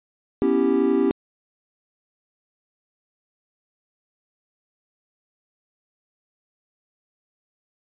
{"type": "chord", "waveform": "triangle", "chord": "C# half-diminished seventh", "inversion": "third", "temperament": "equal", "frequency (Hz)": [246.9, 277.2, 329.6, 392], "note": ["B3", "C#4", "E4", "G4"], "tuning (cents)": [0, 0, 0, 0], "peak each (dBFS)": [-22, -20, -22, -19], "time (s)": [0.42, 1.11], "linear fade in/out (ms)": 0, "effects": ["resampled to 8000 Hz"]}